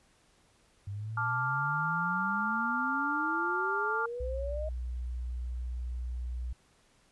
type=exponential sweep; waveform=sine; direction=up; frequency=98 to 629 Hz; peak=-35 dBFS; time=0.87-4.69 s; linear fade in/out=5 ms
type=chord; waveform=sine; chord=D minor; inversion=second; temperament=equal; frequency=880 / 1174.7 / 1396.9 Hz; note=A5 / D6 / F6; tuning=0 / 0 / 0 cents; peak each=-35 / -35 / -31 dBFS; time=1.17-4.06 s; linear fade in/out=5 ms
type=tone; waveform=sine; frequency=61.2 Hz; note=B1; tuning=15 cents flat; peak=-33 dBFS; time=4.2-6.53 s; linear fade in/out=5 ms
effects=pink hiss -66 dBFS RMS until 7.11 s + resampled to 24000 Hz